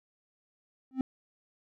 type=tone with exponential growth; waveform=triangle; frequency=261.6 Hz; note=C4; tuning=in tune; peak=-20 dBFS; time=0.91-1.01 s; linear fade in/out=1 ms; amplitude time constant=21 ms; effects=none